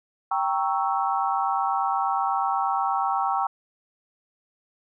sine chord, G diminished seventh, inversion none, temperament equal, 784 / 932.3 / 1108.7 / 1318.5 Hz, G5 / Bb5 / Db6 / Fb6, 0 / 0 / 0 / 0 cents, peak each -25 / -28 / -28 / -29 dBFS, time 0.31-3.47 s, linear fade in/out 5 ms, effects none

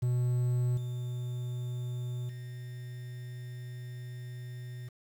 triangle tone with level steps, 123.4 Hz, B2, 1 cent flat, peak -24 / -31 / -37 dBFS, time 0.02-4.89 s, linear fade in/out 10 ms, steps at 0.77 / 2.29 s, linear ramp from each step 5 ms, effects 9-bit

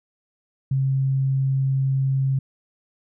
sine tone, 134.5 Hz, C3, 48 cents sharp, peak -18 dBFS, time 0.71-2.39 s, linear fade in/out 5 ms, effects none

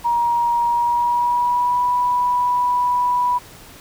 sine tone with pitch glide, 947 to 982.7 Hz, A#5 to B5, +27 to -9 cents, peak -15 dBFS, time 0.04-3.39 s, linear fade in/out 20 ms, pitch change +64 cents, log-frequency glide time 0.65-1.85 s, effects pink hiss -42 dBFS RMS until 3.8 s

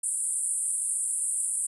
pink band-pass noise, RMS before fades -29 dBFS, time 0.03-1.67 s, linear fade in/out 10 ms, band 8300 to 10000 Hz, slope 96 dB/octave, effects none

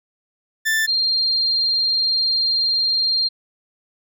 40% pulse / sine tone pair in turn, 1768 / 4193 Hz, A6 / C8, +8 / +3 cents, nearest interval octave + minor third, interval 1495 cents, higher second, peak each -16 dBFS, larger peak neither, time 0.65-0.87 / 0.87-3.29 s, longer second, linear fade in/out 20 ms, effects none

